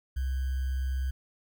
sine tone with sample-and-hold, 65.41 Hz, C2, in tune, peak -27 dBFS, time 0.16-1.11 s, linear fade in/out 10 ms, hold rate 1575 Hz, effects none

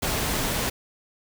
pink noise, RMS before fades -26 dBFS, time 0.02-0.7 s, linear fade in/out 10 ms, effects none

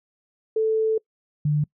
sine tone pair in turn, 440 / 148.88 Hz, A4 / D3, 0 / +24 cents, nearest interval octave + perfect fifth, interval 1876 cents, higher first, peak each -18 dBFS, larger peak neither, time 0.56-0.98 / 1.45-1.64 s, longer first, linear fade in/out 5 ms, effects noise-tail reverb RT60 0.1 s tail -25 dB re dry

